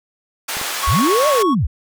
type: band-pass noise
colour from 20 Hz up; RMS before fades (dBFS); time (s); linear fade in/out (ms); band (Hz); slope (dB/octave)
pink; -24; 0.48-1.43; 10; 860 to 16000; 12
type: clicks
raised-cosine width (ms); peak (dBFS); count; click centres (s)
2; -19; 2; 0.569 / 0.614
type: tone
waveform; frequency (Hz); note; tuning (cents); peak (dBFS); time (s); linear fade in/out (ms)
triangle; 1108.7; C#6; 0; -15; 0.82-1.55; 20
type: linear two-way sweep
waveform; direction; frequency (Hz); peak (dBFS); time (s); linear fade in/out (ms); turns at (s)
sine; up then down; 43.53 to 624 to 43.53; -14; 0.87-1.67; 10; 1.28
effects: none